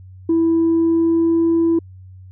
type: tone with pitch glide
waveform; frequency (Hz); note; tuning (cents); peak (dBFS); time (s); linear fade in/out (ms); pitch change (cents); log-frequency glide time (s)
sine; 329.6 to 332.1; E4 to E4; 0 to +13; -11; 0.29-1.79; 5; +13; 0.54-1.46
effects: tanh soft clip ceiling -10 dBFS + added 93 Hz sine -37 dBFS peak until 2.31 s